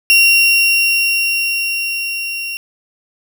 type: tone with level ramp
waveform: 35% pulse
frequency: 2749 Hz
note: F7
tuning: 28 cents flat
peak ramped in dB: -5 to -20 dBFS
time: 0.1-2.57 s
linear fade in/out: 0 ms
effects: none